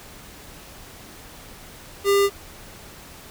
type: tone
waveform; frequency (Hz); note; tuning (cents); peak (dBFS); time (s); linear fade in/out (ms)
square; 400; G4; +35; -16; 2.04-2.3; 50
effects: pink hiss -43 dBFS RMS until 3.3 s